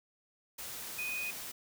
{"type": "tone in noise", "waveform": "sine", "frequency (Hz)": 2489, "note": "D#7", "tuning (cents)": 0, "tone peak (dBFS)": -35, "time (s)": [0.98, 1.31], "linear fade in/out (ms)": 10, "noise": "white", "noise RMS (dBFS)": -43, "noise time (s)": [0.58, 1.52], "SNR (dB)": 5, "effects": []}